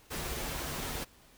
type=noise with comb filter; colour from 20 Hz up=pink; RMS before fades=-37 dBFS; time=0.1-1.05 s; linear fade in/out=20 ms; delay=9.9 ms; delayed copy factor=-0.5; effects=pink hiss -60 dBFS RMS until 1.37 s